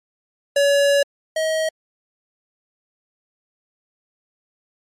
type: tone pair in turn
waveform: square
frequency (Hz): 566 / 635.3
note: C#5 / D#5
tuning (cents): +36 / +36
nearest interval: major second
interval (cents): 200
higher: second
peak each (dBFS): -14 / -19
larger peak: first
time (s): 0.56-1.03 / 1.36-1.69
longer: first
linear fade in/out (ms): 5
effects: low-pass 10000 Hz 12 dB/octave + MP3 64 kbps